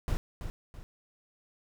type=noise with echo; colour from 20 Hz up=brown; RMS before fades=-29 dBFS; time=0.08-0.17 s; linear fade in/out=0 ms; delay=330 ms; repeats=2; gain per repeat=-8 dB; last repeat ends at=0.83 s; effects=none